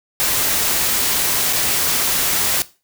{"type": "noise with dropouts", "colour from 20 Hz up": "white", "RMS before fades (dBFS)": -18, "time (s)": [0.2, 2.62], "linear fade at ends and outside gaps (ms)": 0, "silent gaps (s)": [1.527, 1.532], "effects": ["noise-tail reverb RT60 0.3 s tail -17 dB re dry"]}